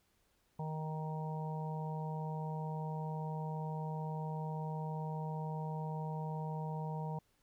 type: harmonic tone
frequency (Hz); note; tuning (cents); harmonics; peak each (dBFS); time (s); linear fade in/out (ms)
156.3; D#3; +8; 1 / 3 / 4 / 5 / 6; -38 / -48 / -51 / -48 / -46; 0.59-7.19; 5
effects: pink hiss -75 dBFS RMS until 7.42 s